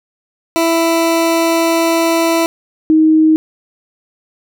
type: tone pair in turn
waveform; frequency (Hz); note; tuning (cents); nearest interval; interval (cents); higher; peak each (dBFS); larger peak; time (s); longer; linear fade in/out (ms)
20% pulse / sine; 331.3 / 314.5; E4 / D#4; +9 / +19; minor second; 90; first; -6; neither; 0.56-2.46 / 2.9-3.36; first; 0
effects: none